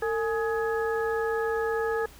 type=harmonic tone with a mistuned harmonic; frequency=419.8 Hz; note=G#4; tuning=19 cents sharp; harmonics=1 / 2 / 3 / 4; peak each=-26 / -34 / -36 / -34 dBFS; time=0.02-2.06 s; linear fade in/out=5 ms; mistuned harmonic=1; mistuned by=+130 cents; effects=added 60 Hz sine -51 dBFS peak until 2.19 s + pink hiss -51 dBFS RMS until 2.19 s